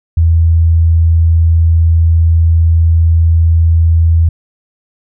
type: tone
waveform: sine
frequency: 82.41 Hz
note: E2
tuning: in tune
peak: -5 dBFS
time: 0.17-4.29 s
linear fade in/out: 5 ms
effects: none